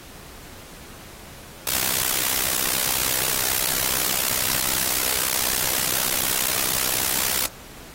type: noise with amplitude modulation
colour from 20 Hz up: white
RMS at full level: -19 dBFS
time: 1.67-7.46 s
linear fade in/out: 0 ms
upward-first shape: sine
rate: 64 Hz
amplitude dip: 95%
effects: pink hiss -43 dBFS RMS until 7.94 s + AAC 48 kbps